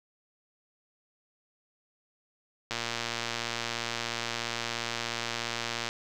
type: click train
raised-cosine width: 0.2 ms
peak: -14 dBFS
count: 373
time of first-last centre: 2.71-5.889 s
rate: 117 Hz
effects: none